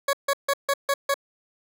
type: tone bursts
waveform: 20% pulse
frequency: 557 Hz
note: C#5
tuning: 8 cents sharp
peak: -15 dBFS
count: 6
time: 0.08-1.142 s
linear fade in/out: 5 ms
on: 52 ms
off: 150 ms
effects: none